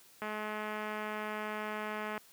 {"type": "click train", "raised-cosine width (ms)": 0.5, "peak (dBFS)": -24, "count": 418, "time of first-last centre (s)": [0.22, 2.178], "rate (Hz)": 213, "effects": ["white hiss -60 dBFS RMS until 2.32 s", "high-pass 100 Hz 12 dB/octave"]}